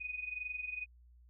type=tone with amplitude modulation; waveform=sine; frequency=2489 Hz; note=D#7; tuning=in tune; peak=-35 dBFS; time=0-0.86 s; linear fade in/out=20 ms; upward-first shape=sine; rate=22.1 Hz; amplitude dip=75%; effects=added 60 Hz sine -58 dBFS peak until 1.29 s